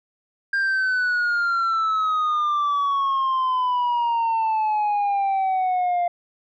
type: exponential sweep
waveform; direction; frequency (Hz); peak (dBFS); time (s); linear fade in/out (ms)
sine; down; 1603 to 696; -16; 0.53-6.08; 5
effects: tanh soft clip ceiling -18 dBFS